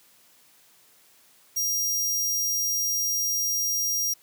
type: tone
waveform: sawtooth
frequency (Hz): 5700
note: F8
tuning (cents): +34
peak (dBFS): -21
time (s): 1.56-4.14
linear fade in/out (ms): 10
effects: white hiss -58 dBFS RMS until 4.22 s + high-pass 100 Hz 12 dB/octave